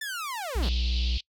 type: linear sweep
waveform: sawtooth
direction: down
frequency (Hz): 1789 to 126.2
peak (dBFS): -28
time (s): 0.01-0.69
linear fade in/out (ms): 5
type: tone with vibrato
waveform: triangle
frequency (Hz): 60.4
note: B1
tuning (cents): -38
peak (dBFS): -22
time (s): 0.55-1.18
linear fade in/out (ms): 10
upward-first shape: triangle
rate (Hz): 2.5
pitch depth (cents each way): 9
type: band-pass noise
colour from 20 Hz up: white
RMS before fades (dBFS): -36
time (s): 0.62-1.21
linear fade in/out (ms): 10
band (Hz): 2700 to 4600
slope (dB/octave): 48
effects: noise-tail reverb RT60 0.1 s tail -24 dB re dry